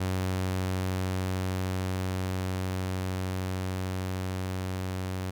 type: tone with level ramp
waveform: sawtooth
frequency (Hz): 93.2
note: F#2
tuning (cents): +13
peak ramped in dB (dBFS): -23 to -27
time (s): 0-5.31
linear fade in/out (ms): 10
effects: none